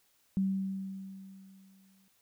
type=tone with exponential decay; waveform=sine; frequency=192.5 Hz; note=G3; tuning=31 cents flat; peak=-25 dBFS; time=0.37-2.08 s; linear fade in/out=0 ms; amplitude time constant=370 ms; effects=white hiss -70 dBFS RMS until 2.21 s